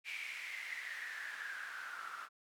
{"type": "noise with band-pass filter sweep", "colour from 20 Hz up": "white", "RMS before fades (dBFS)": -45, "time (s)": [0.04, 2.29], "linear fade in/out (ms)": 50, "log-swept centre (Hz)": [2400, 1300], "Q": 8.4, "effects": []}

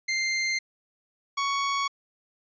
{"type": "tone pair in turn", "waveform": "sawtooth", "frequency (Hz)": [2093, 1115.8], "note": ["C7", "C#6"], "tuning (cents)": [0, 11], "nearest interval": "major seventh", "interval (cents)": 1089, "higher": "first", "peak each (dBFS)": -21, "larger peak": "neither", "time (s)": [[0.08, 0.59], [1.37, 1.88]], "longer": "neither", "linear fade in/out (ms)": 10, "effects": ["resampled to 16000 Hz"]}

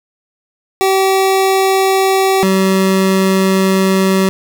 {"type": "tone pair in turn", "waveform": "25% pulse", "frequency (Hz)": [383.9, 190.84], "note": ["G4", "G3"], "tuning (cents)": [-36, -46], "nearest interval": "octave", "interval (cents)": 1210, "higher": "first", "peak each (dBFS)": -6, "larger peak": "neither", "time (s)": [[0.81, 2.43], [2.43, 4.29]], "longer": "second", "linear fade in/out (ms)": 0, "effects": []}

